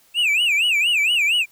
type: tone with vibrato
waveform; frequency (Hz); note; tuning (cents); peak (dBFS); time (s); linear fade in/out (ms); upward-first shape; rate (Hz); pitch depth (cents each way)
triangle; 2600; E7; -24; -14; 0.14-1.46; 50; sine; 4.3; 220
effects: white hiss -56 dBFS RMS until 1.51 s